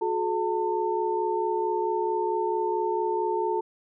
sine tone cluster, 362.6 / 427.1 / 899 Hz, F#4 / G#4 / A5, -35 / +48 / +37 cents, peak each -28 dBFS, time 0.01-3.61 s, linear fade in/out 10 ms, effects none

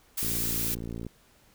blue noise, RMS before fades -30 dBFS, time 0.17-0.75 s, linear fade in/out 10 ms
click train, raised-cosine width 3 ms, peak -24 dBFS, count 49, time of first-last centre 0.23-1.066 s, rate 57.4 Hz
effects pink hiss -61 dBFS RMS until 1.54 s

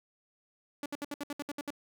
sawtooth tone bursts, 288.7 Hz, D4, 30 cents flat, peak -31 dBFS, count 10, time 0.83-1.705 s, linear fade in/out 2 ms, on 29 ms, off 65 ms, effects none

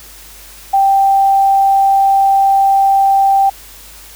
sine tone, 784 Hz, G5, in tune, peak -7 dBFS, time 0.73-3.5 s, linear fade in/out 10 ms, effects added 50 Hz sine -41 dBFS peak until 4.15 s + white hiss -37 dBFS RMS until 4.15 s

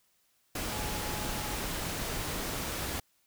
sine tone in noise, 845 Hz, G#5, 30 cents sharp, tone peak -43 dBFS, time 0.72-1.55 s, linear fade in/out 5 ms, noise pink, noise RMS -35 dBFS, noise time 0.55-3 s, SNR -11 dB, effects white hiss -71 dBFS RMS until 3.26 s

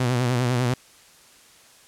sawtooth tone with vibrato, 124.1 Hz, B2, 9 cents sharp, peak -16 dBFS, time 0-0.74 s, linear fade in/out 5 ms, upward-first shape sine, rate 10 Hz, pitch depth 68 cents each way, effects white hiss -52 dBFS RMS until 1.87 s + low-pass 10000 Hz 12 dB/octave

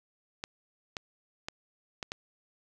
clicks, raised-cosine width 0.2 ms, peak -18 dBFS, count 5, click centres 0.439 / 0.968 / 1.485 / 2.028 / 2.119 s, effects none

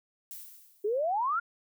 violet noise with exponential decay, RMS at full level -41 dBFS, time 0.31-1.14 s, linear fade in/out 0 ms, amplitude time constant 180 ms
sine exponential sweep, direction up, 395.7 to 1441 Hz, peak -26 dBFS, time 0.84-1.4 s, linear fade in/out 10 ms
effects none

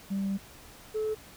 sine tone pair in turn, 196 / 432.6 Hz, G3 / A4, 0 / -29 cents, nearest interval octave + major second, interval 1371 cents, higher second, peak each -26 dBFS, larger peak neither, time 0.1-0.38 / 0.94-1.15 s, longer first, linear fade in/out 20 ms, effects tanh soft clip ceiling -25 dBFS + pink hiss -51 dBFS RMS until 1.36 s

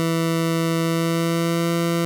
20% pulse tone with pitch glide, 164.8 to 168.75 Hz, E3 to E3, 0 to +41 cents, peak -14 dBFS, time 0-2.05 s, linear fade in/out 0 ms, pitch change +41 cents, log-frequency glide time 0.82-1.71 s, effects none

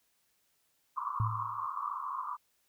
white band-pass noise, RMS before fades -37 dBFS, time 0.96-2.37 s, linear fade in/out 20 ms, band 1000 to 1200 Hz, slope 96 dB/octave
sine tone with exponential decay, 110 Hz, A2, in tune, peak -25 dBFS, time 1.2-1.66 s, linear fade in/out 0 ms, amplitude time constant 100 ms
effects white hiss -74 dBFS RMS until 2.68 s

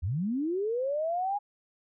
sine linear sweep, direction up, 72.6 to 830.6 Hz, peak -27 dBFS, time 0.02-1.39 s, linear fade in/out 20 ms, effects none

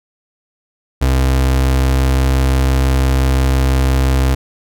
35% pulse tone with pitch glide, 65.41 to 65.86 Hz, C2 to C2, 0 to +12 cents, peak -9 dBFS, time 1.01-4.35 s, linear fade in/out 10 ms, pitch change +12 cents, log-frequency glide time 1.15-2.22 s, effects none

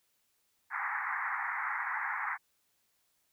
white band-pass noise, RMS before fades -35 dBFS, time 0.7-2.38 s, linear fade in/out 50 ms, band 800 to 2100 Hz, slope 96 dB/octave, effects white hiss -75 dBFS RMS until 3.32 s

